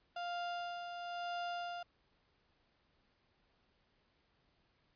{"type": "tone with tremolo", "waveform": "35% pulse", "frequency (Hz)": 699, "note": "F5", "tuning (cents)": 1, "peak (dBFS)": -36, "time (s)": [0.16, 1.83], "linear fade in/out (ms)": 5, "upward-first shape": "sine", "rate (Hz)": 1, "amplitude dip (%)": 45, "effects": ["pink hiss -75 dBFS RMS until 4.95 s", "resampled to 11025 Hz"]}